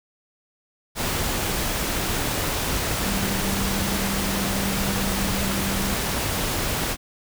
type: tone in noise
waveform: sine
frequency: 195.9 Hz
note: G3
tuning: 1 cent flat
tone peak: -27 dBFS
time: 3.03-5.97 s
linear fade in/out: 50 ms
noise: pink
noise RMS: -25 dBFS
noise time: 0.95-6.97 s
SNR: -5 dB
effects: none